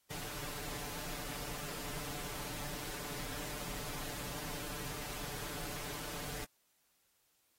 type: noise with comb filter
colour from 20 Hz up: pink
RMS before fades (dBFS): -43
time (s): 0.1-6.45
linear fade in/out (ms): 10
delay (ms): 6.8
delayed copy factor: +0.9
effects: white hiss -75 dBFS RMS until 7.58 s + AAC 48 kbps